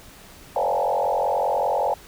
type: tone with frequency modulation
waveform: sine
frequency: 698.5 Hz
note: F5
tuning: in tune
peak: -19 dBFS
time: 0.56-1.94 s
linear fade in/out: 2 ms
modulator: 45.2 Hz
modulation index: 4.4
effects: pink hiss -46 dBFS RMS until 2.07 s